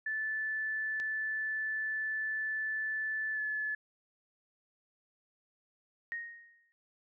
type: tone with pitch glide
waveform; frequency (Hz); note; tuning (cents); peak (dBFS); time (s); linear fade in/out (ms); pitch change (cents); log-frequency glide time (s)
sine; 1749 to 1723.9; A6 to A6; -11 to -36; -32; 0.06-3.75; 5; -25; 3.33-3.4
type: click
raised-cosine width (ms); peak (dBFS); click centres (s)
0.2; -29; 1
type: tone with exponential decay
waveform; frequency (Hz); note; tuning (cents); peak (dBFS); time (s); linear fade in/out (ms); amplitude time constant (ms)
sine; 1864.7; A#6; 0; -33; 6.12-6.72; 0; 130
effects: none